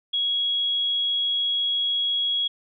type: tone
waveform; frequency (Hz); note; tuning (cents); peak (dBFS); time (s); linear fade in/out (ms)
sine; 3322; G#7; 0; -21; 0.13-2.48; 10
effects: none